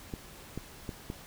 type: clicks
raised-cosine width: 3 ms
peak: -23 dBFS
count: 4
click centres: 0.138 / 0.576 / 0.892 / 1.101 s
effects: pink hiss -50 dBFS RMS until 1.26 s